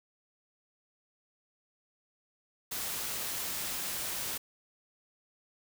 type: noise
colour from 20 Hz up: white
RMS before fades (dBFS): -36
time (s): 2.71-4.38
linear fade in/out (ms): 10
effects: none